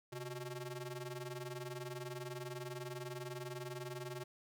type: ring-modulated tone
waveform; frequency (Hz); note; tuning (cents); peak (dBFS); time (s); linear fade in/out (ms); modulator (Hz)
sawtooth; 248; B3; +7; -36; 0.12-4.24; 10; 114
effects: none